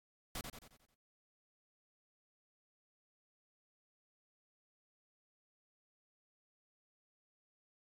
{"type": "noise with echo", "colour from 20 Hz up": "pink", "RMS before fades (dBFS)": -42, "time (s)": [0.35, 0.41], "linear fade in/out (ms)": 2, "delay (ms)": 89, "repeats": 6, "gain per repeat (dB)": -6, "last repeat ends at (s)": 0.944, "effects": ["AAC 64 kbps"]}